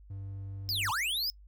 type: tone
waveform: triangle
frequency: 98 Hz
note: G2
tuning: in tune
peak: -36 dBFS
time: 0.1-0.91 s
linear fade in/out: 5 ms
type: linear two-way sweep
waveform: square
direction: down then up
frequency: 5210 to 827 to 5210 Hz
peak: -30 dBFS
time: 0.69-1.3 s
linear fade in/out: 0 ms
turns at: 0.9 s
effects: noise-tail reverb RT60 0.1 s tail -24 dB re dry + added 50 Hz sine -51 dBFS peak until 1.47 s